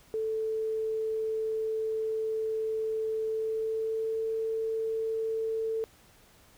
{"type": "tone with pitch glide", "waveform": "sine", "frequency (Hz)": [440, 445.6], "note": ["A4", "A4"], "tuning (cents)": [0, 22], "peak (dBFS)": -28, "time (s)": [0.14, 5.84], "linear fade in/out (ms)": 0, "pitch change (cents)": 22, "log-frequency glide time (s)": [3.26, 4.23], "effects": ["pink hiss -59 dBFS RMS until 6.57 s"]}